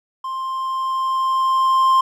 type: tone with level ramp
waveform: triangle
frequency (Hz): 1052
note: C6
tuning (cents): +9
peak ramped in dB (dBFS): -22 to -9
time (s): 0.24-2.01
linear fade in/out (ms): 5
effects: none